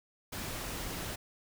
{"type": "noise", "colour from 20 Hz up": "pink", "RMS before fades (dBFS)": -39, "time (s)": [0.32, 1.16], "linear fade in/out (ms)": 10, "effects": []}